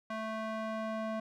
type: tone with band-pass filter sweep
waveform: square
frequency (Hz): 220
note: A3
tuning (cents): 0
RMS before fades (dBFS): -37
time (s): 0.1-1.2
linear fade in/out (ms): 5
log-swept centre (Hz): 1100 to 700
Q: 1
effects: none